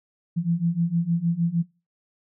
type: beating tone pair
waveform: sine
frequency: 165.9 / 172.4 Hz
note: E3 / F3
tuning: +11 / -22 cents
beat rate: 6.5 Hz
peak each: -25 / -23 dBFS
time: 0.36-1.63 s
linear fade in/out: 20 ms
effects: noise-tail reverb RT60 0.3 s tail -22 dB re dry